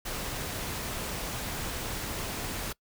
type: noise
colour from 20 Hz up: pink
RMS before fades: -35 dBFS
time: 0.05-2.73 s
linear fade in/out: 10 ms
effects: noise-tail reverb RT60 0.1 s tail -23 dB re dry